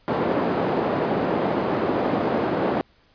white band-pass noise, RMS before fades -23 dBFS, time 0.08-2.81 s, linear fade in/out 0 ms, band 180 to 580 Hz, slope 12 dB/octave, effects pink hiss -59 dBFS RMS until 3.14 s + resampled to 11025 Hz

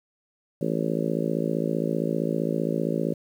harmonic tone, 55.3 Hz, A1, 9 cents sharp, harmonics 3 / 4 / 5 / 6 / 7 / 8 / 9 / 10, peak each -29 / -30 / -31 / -32 / -32 / -33 / -34 / -34 dBFS, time 0.61-3.14 s, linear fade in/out 5 ms, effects 9-bit

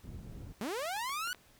white low-pass noise, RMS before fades -46 dBFS, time 0.03-0.53 s, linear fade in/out 10 ms, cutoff 140 Hz, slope 12 dB/octave
sawtooth linear sweep, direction up, 186.8 to 1504 Hz, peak -31 dBFS, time 0.61-1.33 s, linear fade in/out 0 ms
clicks, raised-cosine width 0.3 ms, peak -34 dBFS, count 7, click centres 0.794 / 0.824 / 0.855 / 0.966 / 1.095 / 1.274 / 1.347 s
effects pink hiss -63 dBFS RMS until 1.59 s

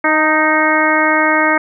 harmonic tone with a mistuned harmonic, 311.1 Hz, D#4, in tune, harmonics 1 / 2 / 3 / 4 / 5 / 6 / 7, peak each -18 / -18 / -18 / -18 / -18 / -18 / -18 dBFS, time 0.04-1.58 s, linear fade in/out 5 ms, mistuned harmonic 3, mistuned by -26 cents, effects none

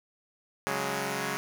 5% pulse chord, C# suspended fourth, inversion none, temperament equal, 138.59 / 185 / 207.7 Hz, C#3 / F#3 / G#3, 0 / 0 / 0 cents, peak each -23 dBFS, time 0.67-1.37 s, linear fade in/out 0 ms, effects none

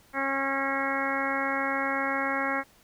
harmonic tone, 272.6 Hz, C#4, 29 cents flat, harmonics 1 / 2 / 3 / 4 / 5 / 6 / 7 / 8, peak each -34 / -34 / -34 / -34 / -34 / -34 / -34 / -34 dBFS, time 0.13-2.64 s, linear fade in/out 50 ms, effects pink hiss -59 dBFS RMS until 2.83 s

